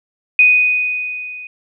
sine tone with level ramp, 2489 Hz, D#7, in tune, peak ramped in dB -5 to -29 dBFS, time 0.39-1.47 s, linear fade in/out 2 ms, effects none

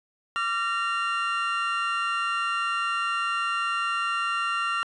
triangle tone cluster, 1166 / 1370 / 1845 / 2785 Hz, D6 / F6 / A#6 / F7, -13 / -34 / -18 / -5 cents, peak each -30 / -25 / -33 / -30 dBFS, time 0.36-4.83 s, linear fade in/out 0 ms, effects resampled to 24000 Hz

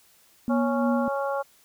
sine tone with tremolo, 240 Hz, B3, 49 cents flat, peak -21 dBFS, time 0.48-1.08 s, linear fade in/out 0 ms, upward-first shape sine, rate 3 Hz, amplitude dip 40%
harmonic tone, 277.2 Hz, C#4, in tune, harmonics 2 / 3 / 4 / 5, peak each -27 / -31 / -33 / -35 dBFS, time 0.49-1.43 s, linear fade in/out 20 ms
effects white hiss -59 dBFS RMS until 1.64 s

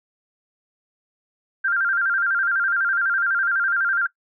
sine tone with vibrato, 1480 Hz, F#6, in tune, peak -18 dBFS, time 1.64-4.07 s, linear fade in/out 10 ms, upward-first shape square, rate 12 Hz, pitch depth 100 cents each way, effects noise-tail reverb RT60 0.1 s tail -19 dB re dry

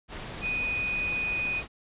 sine tone in noise, 2484 Hz, D#7, 3 cents flat, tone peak -27 dBFS, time 0.41-1.63 s, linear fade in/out 50 ms, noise pink, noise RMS -38 dBFS, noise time 0.08-1.68 s, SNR +8 dB, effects resampled to 8000 Hz

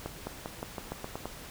accelerating click train, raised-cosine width 1 ms, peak -21 dBFS, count 9, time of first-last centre 0.06-1.256 s, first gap 210 ms, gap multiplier 0.9, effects pink hiss -46 dBFS RMS until 1.5 s

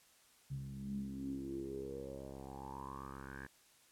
10% pulse tone with low-pass filter sweep, 67.5 Hz, C#2, 45 cents flat, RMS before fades -45 dBFS, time 0.5-3.47 s, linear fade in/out 10 ms, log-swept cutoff 140 to 1700 Hz, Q 8.6, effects white hiss -67 dBFS RMS until 3.91 s + low-pass 12000 Hz 12 dB/octave

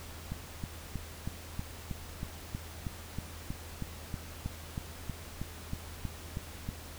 click train, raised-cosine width 5 ms, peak -23 dBFS, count 21, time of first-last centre 0.32-6.689 s, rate 3.14 Hz, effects added 81 Hz sine -47 dBFS peak until 6.98 s + pink hiss -48 dBFS RMS until 6.98 s

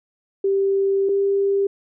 sine tone pair in turn, 392 / 396.3 Hz, G4 / G4, 0 / +19 cents, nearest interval unison, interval 19 cents, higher second, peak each -16 dBFS, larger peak neither, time 0.44-1.09 / 1.09-1.67 s, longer first, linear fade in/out 5 ms, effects none

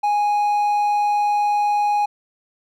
triangle tone, 828 Hz, G#5, 5 cents flat, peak -14 dBFS, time 0.03-2.06 s, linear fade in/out 10 ms, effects none

